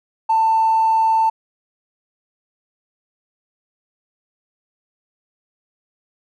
triangle tone with tanh clipping, 891 Hz, A5, 22 cents sharp, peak -12 dBFS, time 0.29-1.3 s, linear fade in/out 10 ms, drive 1 dB, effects none

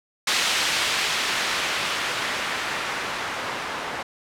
blue noise with low-pass filter sweep, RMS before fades -26 dBFS, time 0.27-4.03 s, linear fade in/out 5 ms, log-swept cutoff 3500 to 1200 Hz, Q 0.75, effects none

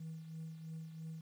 sine tone with tremolo, 160.7 Hz, E3, 44 cents flat, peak -40 dBFS, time 0-1.21 s, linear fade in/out 5 ms, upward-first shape triangle, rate 3 Hz, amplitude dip 65%, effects tanh soft clip ceiling -40 dBFS + 11-bit

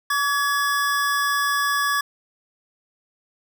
square tone pair together, 1140 / 1685.2 Hz, C#6 / G#6, +48 / +25 cents, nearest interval perfect fifth, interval 677 cents, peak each -23 dBFS, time 0.1-2.01 s, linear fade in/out 5 ms, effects none

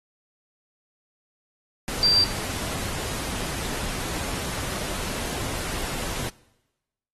sine tone in noise, 4699 Hz, D8, in tune, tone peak -16 dBFS, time 2.03-2.24 s, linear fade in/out 0 ms, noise pink, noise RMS -31 dBFS, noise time 1.88-6.29 s, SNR +12 dB, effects noise-tail reverb RT60 1.0 s tail -22 dB re dry + AAC 32 kbps

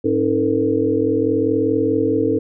sine tone cluster, 106.5 / 272.9 / 317.6 / 443.5 / 484.1 Hz, G#2 / C#4 / D#4 / A4 / B4, +44 / -27 / +36 / +14 / -35 cents, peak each -27 / -21 / -20 / -19 / -24 dBFS, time 0.04-2.39 s, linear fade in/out 10 ms, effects none

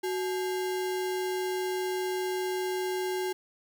sine tone with sample-and-hold, 370 Hz, F#4, in tune, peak -28 dBFS, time 0.03-3.33 s, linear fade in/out 10 ms, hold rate 1225 Hz, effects none

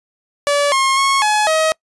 sawtooth tone with pitch steps, 575 / 1074 / 1094 / 847 / 634 Hz, D5 / C6 / C#6 / G#5 / D#5, -37 / +45 / -23 / +34 / +32 cents, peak -9 dBFS, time 0.47-1.72 s, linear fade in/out 0 ms, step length 250 ms, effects noise-tail reverb RT60 0.1 s tail -26 dB re dry + resampled to 24000 Hz

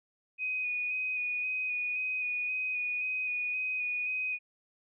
sine tone with vibrato, 2489 Hz, D#7, in tune, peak -30 dBFS, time 0.38-4.39 s, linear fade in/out 50 ms, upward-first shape square, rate 1.9 Hz, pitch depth 16 cents each way, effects none

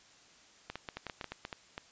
clicks, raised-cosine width 0.3 ms, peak -23 dBFS, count 12, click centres 0.7 / 0.756 / 0.888 / 0.97 / 1.067 / 1.098 / 1.212 / 1.243 / 1.32 / 1.451 / 1.528 / 1.779 s, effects white hiss -60 dBFS RMS until 1.91 s + resampled to 16000 Hz

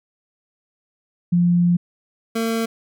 sine / 25% pulse tone pair in turn, 174.61 / 226.8 Hz, F3 / A#3, 0 / -47 cents, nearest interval perfect fourth, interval 453 cents, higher second, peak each -13 / -16 dBFS, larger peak first, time 1.32-1.77 / 2.35-2.66 s, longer first, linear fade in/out 10 ms, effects none

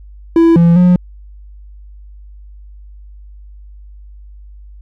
triangle tone with pitch steps, 332.2 / 169.6 / 179 Hz, E4 / E3 / F3, +13 / +50 / +43 cents, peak -3 dBFS, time 0.36-0.96 s, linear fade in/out 2 ms, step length 200 ms, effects added 50 Hz sine -33 dBFS peak until 4.81 s

